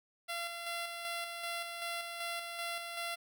10% pulse tone with tremolo, 684 Hz, F5, 36 cents flat, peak -28 dBFS, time 0.28-3.16 s, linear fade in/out 20 ms, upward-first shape square, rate 2.6 Hz, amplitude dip 40%, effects none

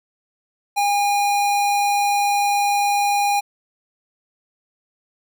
square tone, 813 Hz, G#5, 37 cents flat, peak -17 dBFS, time 0.76-3.41 s, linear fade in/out 20 ms, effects none

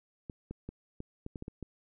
clicks, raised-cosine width 3 ms, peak -27 dBFS, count 9, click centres 0.298 / 0.51 / 0.69 / 1.004 / 1.264 / 1.358 / 1.424 / 1.481 / 1.627 s, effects none

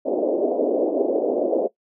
white band-pass noise, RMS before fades -21 dBFS, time 0.05-1.68 s, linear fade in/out 20 ms, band 270 to 620 Hz, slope 48 dB/octave, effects noise-tail reverb RT60 0.1 s tail -18 dB re dry

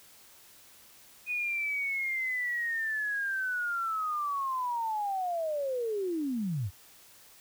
sine linear sweep, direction down, 2489 to 82.41 Hz, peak -29 dBFS, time 1.26-6.71 s, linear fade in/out 50 ms, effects white hiss -56 dBFS RMS until 7.4 s

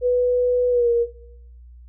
sine tone with pitch glide, 493.9 to 471.3 Hz, B4 to A#4, 0 to +19 cents, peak -15 dBFS, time 0.01-1.07 s, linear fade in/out 50 ms, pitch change -81 cents, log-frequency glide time 0.7-0.89 s, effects noise-tail reverb RT60 0.8 s tail -20 dB re dry + added 60 Hz sine -41 dBFS peak until 1.88 s

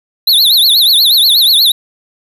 square tone with vibrato, 3901 Hz, B7, 22 cents flat, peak -6 dBFS, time 0.27-1.72 s, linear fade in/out 5 ms, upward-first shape triangle, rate 8.3 Hz, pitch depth 240 cents each way, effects none

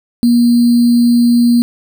sine tone with sample-and-hold, 238.7 Hz, A#3, 41 cents sharp, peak -6 dBFS, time 0.23-1.62 s, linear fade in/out 0 ms, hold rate 4410 Hz, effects none

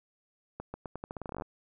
accelerating click train, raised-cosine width 1 ms, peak -24 dBFS, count 17, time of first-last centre 0.6-1.421 s, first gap 140 ms, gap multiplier 0.84, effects none

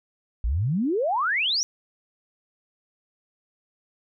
sine exponential sweep, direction up, 51.5 to 5960 Hz, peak -21 dBFS, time 0.44-1.63 s, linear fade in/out 0 ms, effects none

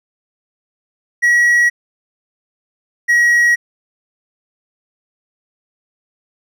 triangle tone pair in turn, 1917 / 1906.2 Hz, A#6 / A#6, +48 / +38 cents, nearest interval unison, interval 10 cents, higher first, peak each -7 dBFS, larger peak neither, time 1.22-1.7 / 3.08-3.56 s, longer neither, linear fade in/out 20 ms, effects none

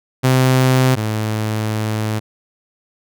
sawtooth tone pair in turn, 129.5 / 108.36 Hz, C3 / A2, -17 / -26 cents, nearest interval minor third, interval 309 cents, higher first, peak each -7 / -14 dBFS, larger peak first, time 0.23-0.96 / 0.96-2.2 s, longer second, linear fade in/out 20 ms, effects none

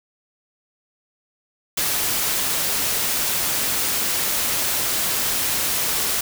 white noise, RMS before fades -22 dBFS, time 1.77-6.21 s, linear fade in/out 5 ms, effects none

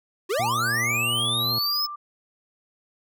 square linear sweep, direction up, 337.6 to 5274 Hz, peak -23 dBFS, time 0.29-1.87 s, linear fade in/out 20 ms
sine tone, 1181 Hz, D6, 9 cents sharp, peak -32 dBFS, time 0.34-1.96 s, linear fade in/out 10 ms
harmonic tone, 118.4 Hz, A#2, 27 cents sharp, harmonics 1 / 2 / 3 / 4 / 5 / 6 / 7 / 8, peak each -31 / -37 / -41 / -43 / -45 / -47 / -48 / -49 dBFS, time 0.39-1.59 s, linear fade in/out 5 ms
effects none

